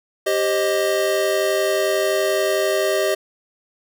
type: chord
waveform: square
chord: C minor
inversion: second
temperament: equal with one note detuned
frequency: 392 / 530.9 / 622.3 Hz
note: G4 / C5 / Eb5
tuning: 0 / +25 / 0 cents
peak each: -22 / -26 / -21 dBFS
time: 0.26-3.15 s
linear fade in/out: 10 ms
effects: none